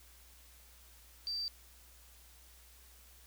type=tone; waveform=sine; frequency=4663 Hz; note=D8; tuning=13 cents flat; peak=-35 dBFS; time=1.27-1.48 s; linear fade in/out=0 ms; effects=added 60 Hz sine -60 dBFS peak until 3.26 s + white hiss -61 dBFS RMS until 3.26 s